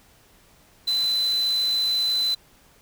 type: tone in noise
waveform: sine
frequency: 4023 Hz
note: B7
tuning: 31 cents sharp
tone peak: -20 dBFS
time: 0.87-2.35 s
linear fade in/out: 10 ms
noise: white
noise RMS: -38 dBFS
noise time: 0.87-2.35 s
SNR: +15 dB
effects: pink hiss -56 dBFS RMS until 2.81 s